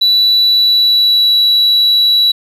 sine tone with pitch glide, 3951 to 3924 Hz, B7 to B7, 0 to -12 cents, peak -5 dBFS, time 0.01-2.32 s, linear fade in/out 10 ms, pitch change -12 cents, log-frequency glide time 0.42-1.37 s, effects tanh soft clip ceiling -5 dBFS + 7-bit

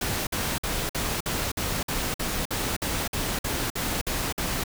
pink noise bursts, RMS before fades -28 dBFS, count 15, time 0.01-4.638 s, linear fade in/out 5 ms, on 260 ms, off 52 ms, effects none

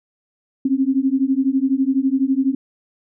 sine beating tone pair, 261.6 / 273.6 Hz, C4 / C#4, 0 / -23 cents, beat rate 12 Hz, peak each -18 dBFS, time 0.65-2.55 s, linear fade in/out 5 ms, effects none

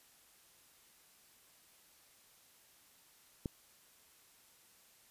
click, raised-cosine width 3 ms, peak -24 dBFS, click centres 3.458 s, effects white hiss -65 dBFS RMS until 5.1 s + resampled to 32000 Hz

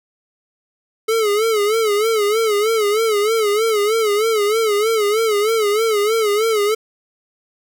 square tone with vibrato, 430.3 Hz, A4, 39 cents flat, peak -15 dBFS, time 1.08-6.75 s, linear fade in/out 10 ms, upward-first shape sine, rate 3.2 Hz, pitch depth 100 cents each way, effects none

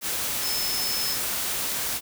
sine tone in noise, 5220 Hz, E8, 18 cents flat, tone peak -28 dBFS, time 0.41-1.18 s, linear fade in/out 50 ms, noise white, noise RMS -28 dBFS, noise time 0.01-2.01 s, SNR -3 dB, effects none

